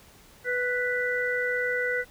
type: harmonic tone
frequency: 493.9 Hz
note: B4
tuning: in tune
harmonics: 1 / 3 / 4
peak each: -29 / -29 / -29 dBFS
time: 0.44-2.05 s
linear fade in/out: 50 ms
effects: pink hiss -54 dBFS RMS until 2.1 s